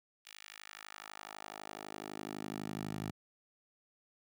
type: tone with high-pass filter sweep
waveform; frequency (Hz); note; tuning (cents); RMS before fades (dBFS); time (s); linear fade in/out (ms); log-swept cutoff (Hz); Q
10% pulse; 52; G#1; +3; -45; 0.25-3.11; 10; 2700 to 120; 1.2
effects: none